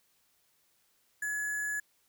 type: tone with sample-and-hold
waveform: sine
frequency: 1693 Hz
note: G#6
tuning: 33 cents sharp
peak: -31 dBFS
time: 1.22-1.8 s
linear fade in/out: 5 ms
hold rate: 8820 Hz
effects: white hiss -71 dBFS RMS until 2.08 s